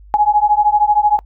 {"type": "beating tone pair", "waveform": "sine", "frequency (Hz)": [830.6, 843.6], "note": ["G#5", "G#5"], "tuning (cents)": [0, 27], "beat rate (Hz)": 13, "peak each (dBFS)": -13, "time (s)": [0.14, 1.19], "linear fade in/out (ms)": 0, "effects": ["noise-tail reverb RT60 0.1 s tail -25 dB re dry", "added 50 Hz sine -38 dBFS peak until 1.25 s"]}